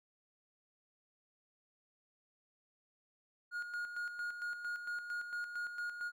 triangle tone with tremolo, 1433 Hz, F6, 44 cents sharp, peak -35 dBFS, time 3.51-6.12 s, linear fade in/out 50 ms, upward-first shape square, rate 4.4 Hz, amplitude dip 55%, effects none

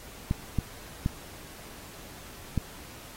clicks, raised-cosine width 5 ms, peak -13 dBFS, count 4, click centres 0.311 / 0.587 / 1.061 / 2.577 s, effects pink hiss -47 dBFS RMS until 3.16 s + AAC 48 kbps

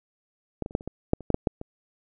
clicks, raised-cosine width 2 ms, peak -15 / -20 / -30 / -8 / -28 / -19 / -6 / -27 / -9 / -8 / -8 / -22 dBFS, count 12, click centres 0.623 / 0.661 / 0.709 / 0.751 / 0.809 / 0.876 / 1.134 / 1.207 / 1.303 / 1.344 / 1.472 / 1.614 s, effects none

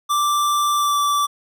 square tone with pitch glide, 1174.7 to 1161.9 Hz, D6 to D6, 0 to -19 cents, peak -17 dBFS, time 0.09-1.27 s, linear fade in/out 20 ms, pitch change -19 cents, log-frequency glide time 0.76-0.96 s, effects none

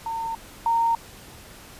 sine tone pair in turn, 909 / 921.7 Hz, A#5 / A#5, -44 / -20 cents, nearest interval unison, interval 24 cents, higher second, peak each -26 / -18 dBFS, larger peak second, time 0.06-0.35 / 0.66-0.95 s, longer neither, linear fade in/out 2 ms, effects pink hiss -45 dBFS RMS until 1.79 s + resampled to 32000 Hz

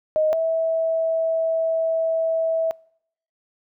sine tone pair in turn, 622.3 / 651.4 Hz, D#5 / E5, 0 / -21 cents, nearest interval minor second, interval 79 cents, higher second, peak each -16 / -19 dBFS, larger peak first, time 0.16-0.33 / 0.33-2.71 s, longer second, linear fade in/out 0 ms, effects noise-tail reverb RT60 0.7 s tail -26 dB re dry

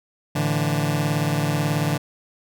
sawtooth chord, A suspended fourth, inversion none, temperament just, 110 / 146.67 / 165 Hz, A2 / D3 / E3, 0 / -2 / +2 cents, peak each -24 / -18 / -21 dBFS, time 0.35-1.98 s, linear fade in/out 10 ms, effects none

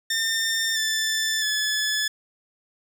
15% pulse tone with pitch steps, 1807 / 1762.7 / 1719.4 Hz, A6 / A6 / A6, +46 / +3 / -40 cents, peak -16 dBFS, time 0.1-2.08 s, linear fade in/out 5 ms, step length 660 ms, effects none

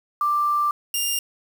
sine / 10% pulse tone pair in turn, 1180 / 2807 Hz, D6 / F7, +8 / +8 cents, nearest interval octave + minor third, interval 1500 cents, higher second, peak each -18 / -13 dBFS, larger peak second, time 0.21-0.71 / 0.94-1.19 s, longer first, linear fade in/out 2 ms, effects 7-bit

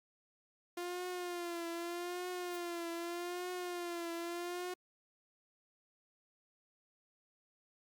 sawtooth tone with vibrato, 349.2 Hz, F4, in tune, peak -35 dBFS, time 0.77-4.74 s, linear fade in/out 5 ms, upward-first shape triangle, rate 0.82 Hz, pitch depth 68 cents each way
violet noise with exponential growth, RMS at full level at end -45 dBFS, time 2.44-2.56 s, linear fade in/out 1 ms, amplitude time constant 24 ms
effects Opus 48 kbps

